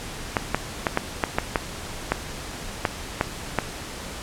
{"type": "clicks", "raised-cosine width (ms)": 0.5, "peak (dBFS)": -4, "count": 11, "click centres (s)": [0.368, 0.546, 0.868, 0.974, 1.238, 1.385, 1.558, 2.12, 2.852, 3.211, 3.587], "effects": ["pink hiss -35 dBFS RMS until 4.22 s", "low-pass 10000 Hz 12 dB/octave"]}